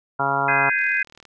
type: harmonic tone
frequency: 138.59 Hz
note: C#3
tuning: in tune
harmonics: 1 / 2 / 3 / 4 / 5 / 6 / 7 / 8 / 9 / 10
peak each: -32 / -34 / -32 / -34 / -26 / -27 / -24 / -31 / -32 / -24 dBFS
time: 0.19-0.7 s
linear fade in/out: 10 ms
type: chord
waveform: sine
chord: Ab major seventh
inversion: third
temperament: equal with one note detuned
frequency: 1568 / 1661.2 / 2059 / 2489 Hz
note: G6 / Ab6 / C7 / Eb7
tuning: 0 / 0 / -28 / 0 cents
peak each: -24 dBFS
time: 0.48-1.03 s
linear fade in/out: 5 ms
type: click train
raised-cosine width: 0.2 ms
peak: -29 dBFS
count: 19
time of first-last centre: 0.79-1.253 s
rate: 38.9 Hz
effects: none